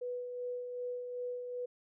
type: tone with tremolo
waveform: sine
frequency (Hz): 492.8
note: B4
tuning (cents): -4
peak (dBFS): -35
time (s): 0.01-1.66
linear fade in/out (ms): 10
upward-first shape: sine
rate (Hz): 2.6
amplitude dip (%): 40
effects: none